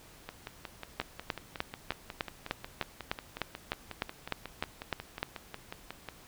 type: two click trains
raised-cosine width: 0.3 ms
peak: -23 / -14 dBFS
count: 33 / 15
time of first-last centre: 0.29-6.087 / 1-5.23 s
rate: 5.52 / 3.31 Hz
effects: pink hiss -55 dBFS RMS until 6.27 s